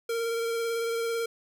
square tone with vibrato, 461.1 Hz, A#4, 19 cents flat, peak -28 dBFS, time 0.09-1.26 s, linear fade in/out 5 ms, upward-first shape sine, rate 18 Hz, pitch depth 17 cents each way, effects none

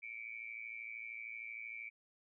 sine tone with amplitude modulation, 2305 Hz, D7, 33 cents flat, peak -40 dBFS, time 0.02-1.9 s, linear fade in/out 20 ms, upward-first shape sine, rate 113 Hz, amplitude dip 90%, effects none

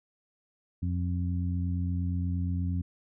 harmonic tone, 88.5 Hz, F2, 23 cents sharp, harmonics 1 / 2 / 3, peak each -28 / -34 / -38 dBFS, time 0.82-2.82 s, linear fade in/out 10 ms, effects none

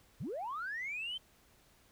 sine linear sweep, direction up, 87.31 to 3142 Hz, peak -36 dBFS, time 0.2-1.18 s, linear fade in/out 10 ms, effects tanh soft clip ceiling -33 dBFS + pink hiss -66 dBFS RMS until 1.91 s

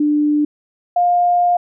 sine tone pair in turn, 297 / 706.4 Hz, D4 / F5, +20 / +20 cents, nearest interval octave + minor third, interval 1500 cents, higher second, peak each -12 / -11 dBFS, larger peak second, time 0-0.45 / 0.96-1.57 s, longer second, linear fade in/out 5 ms, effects none

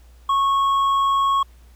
sine tone with hard clipping, 1100 Hz, C#6, 14 cents flat, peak -17 dBFS, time 0.29-1.43 s, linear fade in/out 5 ms, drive 4 dB, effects added 60 Hz sine -45 dBFS peak until 1.75 s + pink hiss -58 dBFS RMS until 1.75 s

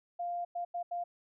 sine tone bursts at uneven times, 698.5 Hz, F5, in tune, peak -33 dBFS, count 4, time 0.19-0.45 / 0.55-0.65 / 0.74-0.83 / 0.91-1.04 s, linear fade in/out 10 ms, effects none

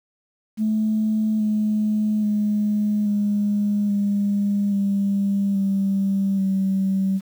sine tone with pitch steps, 216.4 / 212.8 / 209.3 / 205.8 / 202.4 / 199.01 / 195.71 / 192.46 Hz, A3 / G#3 / G#3 / G#3 / G#3 / G3 / G3 / G3, -29 / +42 / +14 / -16 / -44 / +26 / -3 / -32 cents, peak -17 dBFS, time 0.57-7.21 s, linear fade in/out 50 ms, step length 830 ms, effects tanh soft clip ceiling -13 dBFS + 8-bit

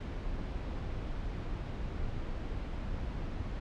brown noise, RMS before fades -37 dBFS, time 0-3.6 s, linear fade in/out 10 ms, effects low-pass 4000 Hz 12 dB/octave

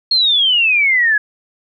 sine exponential sweep, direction down, 4307 to 1661.2 Hz, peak -10 dBFS, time 0.11-1.18 s, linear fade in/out 5 ms, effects none

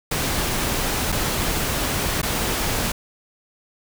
pink noise with dropouts, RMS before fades -23 dBFS, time 0.11-2.92 s, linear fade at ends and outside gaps 5 ms, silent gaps 1.12-1.123 / 2.217-2.229 s, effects none

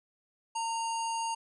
harmonic tone with a mistuned harmonic, 932.3 Hz, A#5, in tune, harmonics 1 / 3 / 5 / 7 / 9 / 10, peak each -31 / -41 / -46 / -43 / -49 / -47 dBFS, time 0.55-1.35 s, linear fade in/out 10 ms, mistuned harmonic 1, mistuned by -36 cents, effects none

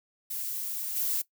violet noise with level steps, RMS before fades -34 / -29 dBFS, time 0.3-1.22 s, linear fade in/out 10 ms, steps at 0.95 s, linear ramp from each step 20 ms, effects noise-tail reverb RT60 0.1 s tail -18 dB re dry

